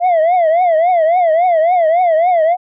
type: tone with vibrato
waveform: sine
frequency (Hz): 679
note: F5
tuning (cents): -49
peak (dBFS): -6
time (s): 0-2.57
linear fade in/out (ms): 50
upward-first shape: triangle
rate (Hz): 3.6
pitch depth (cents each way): 170
effects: tanh soft clip ceiling -8 dBFS